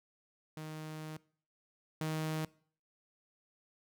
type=tone pair in turn; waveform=sawtooth; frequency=155.8 / 156.97 Hz; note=D#3 / D#3; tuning=+3 / +16 cents; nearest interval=unison; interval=13 cents; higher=second; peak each=-38 / -30 dBFS; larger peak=second; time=0.57-1.17 / 2.01-2.45 s; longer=first; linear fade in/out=2 ms; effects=noise-tail reverb RT60 0.5 s tail -22 dB re dry